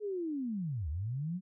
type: linear two-way sweep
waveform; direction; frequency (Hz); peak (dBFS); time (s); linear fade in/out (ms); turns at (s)
sine; down then up; 430.6 to 69.3 to 190.8; -33; 0-1.41; 50; 0.89
effects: none